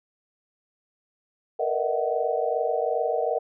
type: tone cluster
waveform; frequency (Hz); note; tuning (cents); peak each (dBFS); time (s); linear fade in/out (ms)
sine; 458 / 480.5 / 606 / 653 / 749; A#4 / B4 / D#5 / E5 / F#5; -31 / -48 / -46 / -17 / +21; -29; 1.59-3.39; 10
effects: none